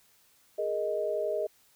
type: chord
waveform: sine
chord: Ab suspended second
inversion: none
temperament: equal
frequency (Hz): 415.3 / 466.2 / 622.3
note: Ab4 / Bb4 / Eb5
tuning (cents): 0 / 0 / 0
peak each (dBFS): -33 / -35 / -30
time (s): 0.58-1.47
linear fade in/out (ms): 10
effects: white hiss -64 dBFS RMS until 1.75 s

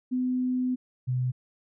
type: tone pair in turn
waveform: sine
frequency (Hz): 252.9 / 126.45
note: B3 / B2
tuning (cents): +41 / +41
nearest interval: octave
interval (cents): 1200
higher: first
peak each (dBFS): -24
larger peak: neither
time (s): 0.11-0.76 / 1.07-1.32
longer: first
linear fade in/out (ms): 20
effects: none

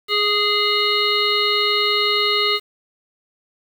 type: harmonic tone with a mistuned harmonic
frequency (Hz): 415.3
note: G#4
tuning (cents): 0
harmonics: 1 / 3 / 5 / 7 / 9 / 10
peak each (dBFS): -23 / -23 / -23 / -23 / -23 / -23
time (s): 0.08-2.6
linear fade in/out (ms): 50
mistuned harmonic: 10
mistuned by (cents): +23
effects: 7-bit

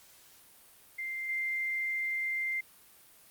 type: tone with level steps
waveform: sine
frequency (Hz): 2093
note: C7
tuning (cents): 0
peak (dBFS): -34 / -30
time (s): 0.98-2.61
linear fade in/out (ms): 10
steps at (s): 1.29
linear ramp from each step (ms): 2
effects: white hiss -58 dBFS RMS until 3.3 s + Opus 48 kbps

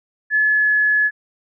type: tone with pitch glide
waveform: sine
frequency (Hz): 1716 to 1705.1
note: A6 to G#6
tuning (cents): -44 to +45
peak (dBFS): -13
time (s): 0.3-1.11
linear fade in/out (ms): 50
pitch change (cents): -11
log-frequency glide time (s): 0.4-0.71
effects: none

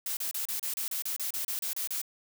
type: noise bursts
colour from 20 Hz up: blue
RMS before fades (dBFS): -33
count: 14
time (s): 0.06-2.016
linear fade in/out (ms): 2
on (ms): 110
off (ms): 32
effects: none

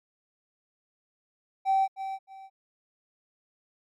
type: tone with echo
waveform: triangle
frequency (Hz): 773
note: G5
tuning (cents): -24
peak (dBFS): -17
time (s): 1.65-1.88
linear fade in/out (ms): 50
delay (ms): 310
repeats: 2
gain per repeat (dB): -12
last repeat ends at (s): 2.5
effects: tanh soft clip ceiling -17 dBFS + MP3 96 kbps

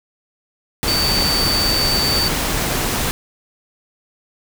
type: tone in noise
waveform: sine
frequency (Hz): 4574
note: D8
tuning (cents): -47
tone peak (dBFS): -17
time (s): 0.88-2.28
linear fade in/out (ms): 0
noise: pink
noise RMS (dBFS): -20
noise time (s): 0.83-3.11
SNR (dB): 0
effects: none

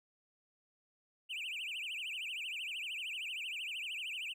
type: tone with vibrato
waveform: triangle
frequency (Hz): 2691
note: E7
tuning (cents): +35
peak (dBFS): -37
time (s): 1.29-4.34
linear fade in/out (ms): 20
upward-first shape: triangle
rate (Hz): 13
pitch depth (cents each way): 280
effects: none

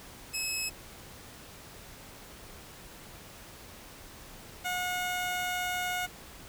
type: tone pair in turn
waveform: 15% pulse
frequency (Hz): 2579 / 723.7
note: E7 / F#5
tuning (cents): -39 / -39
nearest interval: octave + minor seventh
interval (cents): 2200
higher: first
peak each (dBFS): -24 / -24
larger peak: neither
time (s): 0.33-0.7 / 4.64-6.07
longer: second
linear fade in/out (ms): 20
effects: pink hiss -49 dBFS RMS until 6.48 s

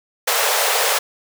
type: high-pass noise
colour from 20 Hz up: pink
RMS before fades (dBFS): -18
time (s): 0.27-0.99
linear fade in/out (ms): 10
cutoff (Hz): 430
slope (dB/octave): 96
effects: none

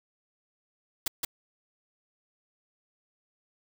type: noise with echo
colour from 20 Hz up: white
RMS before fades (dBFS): -28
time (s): 1.06-1.08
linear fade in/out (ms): 5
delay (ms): 170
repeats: 1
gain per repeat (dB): -2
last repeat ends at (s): 1.25
effects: none

